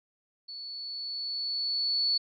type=tone with level ramp; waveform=sine; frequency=4435 Hz; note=C#8; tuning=in tune; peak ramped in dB=-39 to -23 dBFS; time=0.48-2.18 s; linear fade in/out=10 ms; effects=none